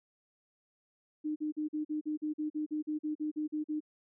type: tone bursts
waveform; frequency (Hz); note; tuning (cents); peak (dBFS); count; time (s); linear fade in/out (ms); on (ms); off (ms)
sine; 304.7; D#4; -36; -31; 16; 1.24-3.805; 20; 120; 43
effects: none